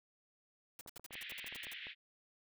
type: noise bursts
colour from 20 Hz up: white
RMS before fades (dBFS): -50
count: 12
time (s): 0.79-1.735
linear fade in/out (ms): 2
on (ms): 21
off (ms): 63
type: clicks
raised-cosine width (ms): 1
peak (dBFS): -40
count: 11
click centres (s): 0.862 / 0.966 / 0.996 / 1.108 / 1.154 / 1.321 / 1.444 / 1.525 / 1.558 / 1.669 / 1.869
type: band-pass noise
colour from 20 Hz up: pink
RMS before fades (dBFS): -48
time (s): 1.1-1.95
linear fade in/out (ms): 50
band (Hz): 1800 to 3600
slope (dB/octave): 48
effects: none